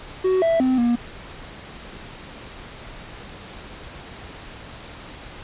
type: tone with pitch steps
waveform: triangle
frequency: 373.9 / 661 / 258 / 238.3 Hz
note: F#4 / E5 / C4 / A#3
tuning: +18 / +5 / -24 / +38 cents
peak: -14 dBFS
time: 0.24-0.96 s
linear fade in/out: 10 ms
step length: 180 ms
effects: pink hiss -39 dBFS RMS until 5.43 s + resampled to 8000 Hz